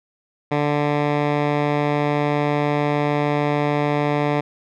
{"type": "tone with low-pass filter", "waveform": "10% pulse", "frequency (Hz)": 146.83, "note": "D3", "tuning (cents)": 0, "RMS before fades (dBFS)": -20, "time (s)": [0.51, 4.41], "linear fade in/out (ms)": 10, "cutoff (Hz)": 2400, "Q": 0.8, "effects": []}